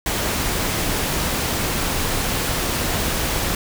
pink noise, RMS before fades -22 dBFS, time 0.06-3.55 s, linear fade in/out 2 ms, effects none

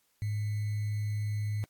sine tone with sample-and-hold, 105.1 Hz, G#2, 21 cents sharp, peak -29 dBFS, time 0.22-1.64 s, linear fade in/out 0 ms, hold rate 2100 Hz, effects white hiss -72 dBFS RMS until 1.69 s + AAC 64 kbps

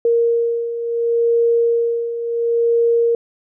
sine beating tone pair, 466.2 / 466.91 Hz, A#4 / A#4, 0 / +3 cents, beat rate 0.71 Hz, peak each -21 / -15 dBFS, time 0.05-3.15 s, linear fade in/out 2 ms, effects none

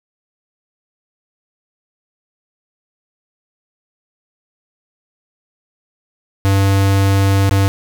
square tone with dropouts, 98 Hz, G2, in tune, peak -11 dBFS, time 6.45-7.68 s, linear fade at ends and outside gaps 0 ms, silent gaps 7.494-7.511 s, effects none

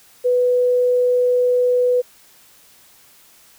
sine tone, 495.2 Hz, B4, 5 cents sharp, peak -13 dBFS, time 0.24-2.02 s, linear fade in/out 20 ms, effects white hiss -50 dBFS RMS until 3.58 s

